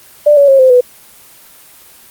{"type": "tone with pitch steps", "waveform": "sine", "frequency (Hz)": [591, 565.6, 541.3, 518.1, 495.8], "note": ["D5", "C#5", "C#5", "C5", "B4"], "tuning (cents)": [11, 35, -41, -17, 7], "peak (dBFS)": -3, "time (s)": [0.26, 0.81], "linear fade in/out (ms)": 10, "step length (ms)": 110, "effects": ["white hiss -40 dBFS RMS until 2.1 s", "Opus 24 kbps"]}